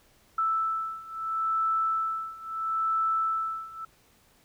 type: beating tone pair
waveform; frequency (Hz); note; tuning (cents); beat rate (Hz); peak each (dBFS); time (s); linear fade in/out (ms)
sine; 1318.5 / 1319.25; E6 / E6; 0 / +1; 0.75; -30 / -28; 0.38-3.85; 5
effects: pink hiss -62 dBFS RMS until 4.44 s